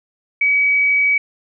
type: tone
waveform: sine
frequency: 2273 Hz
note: C#7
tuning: 43 cents sharp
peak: -12 dBFS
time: 0.41-1.18 s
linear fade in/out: 5 ms
effects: none